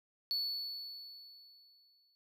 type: tone with exponential decay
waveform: triangle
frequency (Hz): 4435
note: C#8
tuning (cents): 0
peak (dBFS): -30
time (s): 0.31-2.15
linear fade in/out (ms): 0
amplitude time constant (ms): 400
effects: none